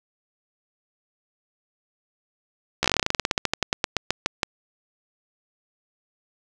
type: slowing click train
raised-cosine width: 0.2 ms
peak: -3 dBFS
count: 26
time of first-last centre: 2.83-4.432 s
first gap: 14 ms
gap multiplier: 1.11
effects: none